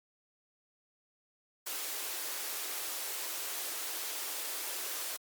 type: high-pass noise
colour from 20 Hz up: white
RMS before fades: -38 dBFS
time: 1.66-5.17 s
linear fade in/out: 10 ms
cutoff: 300 Hz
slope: 48 dB/octave
effects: Opus 48 kbps